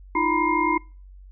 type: tone cluster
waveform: sine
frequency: 309.4 / 343.5 / 954 / 1006 / 2126 Hz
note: D#4 / F4 / A#5 / B5 / C7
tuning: -10 / -29 / +40 / +32 / +27 cents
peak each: -26 / -27 / -25 / -23 / -27 dBFS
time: 0.15-0.78 s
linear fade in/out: 5 ms
effects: noise-tail reverb RT60 0.4 s tail -26 dB re dry + added 47 Hz sine -42 dBFS peak until 1.31 s